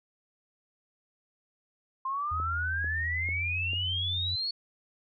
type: exponential sweep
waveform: sine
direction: up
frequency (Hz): 1046.5 to 4435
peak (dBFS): -29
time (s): 2.05-4.51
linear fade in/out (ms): 5
type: tone with pitch glide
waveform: sine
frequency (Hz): 82.41 to 90.91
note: E2 to F#2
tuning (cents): 0 to -30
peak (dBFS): -33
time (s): 2.31-4.36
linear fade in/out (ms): 10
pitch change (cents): +170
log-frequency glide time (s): 3.1-3.75
type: click train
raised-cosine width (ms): 2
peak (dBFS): -31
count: 4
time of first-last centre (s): 2.4-3.733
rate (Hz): 2.25
effects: none